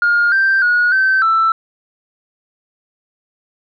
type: tone with pitch steps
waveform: sine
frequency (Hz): 1418 / 1569 / 1451 / 1544 / 1328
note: F6 / G6 / F#6 / G6 / E6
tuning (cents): +26 / +1 / -34 / -27 / +12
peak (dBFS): -9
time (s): 0.02-1.52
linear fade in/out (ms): 2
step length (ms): 300
effects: tanh soft clip ceiling -7 dBFS